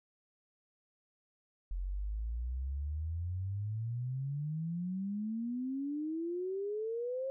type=exponential sweep; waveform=sine; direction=up; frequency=43.47 to 541 Hz; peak=-34 dBFS; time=1.71-7.3 s; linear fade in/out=0 ms; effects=none